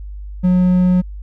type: tone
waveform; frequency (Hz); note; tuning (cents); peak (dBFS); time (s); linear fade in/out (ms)
triangle; 181.5; F#3; -33; -8; 0.43-1.02; 20
effects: added 50 Hz sine -27 dBFS peak until 1.22 s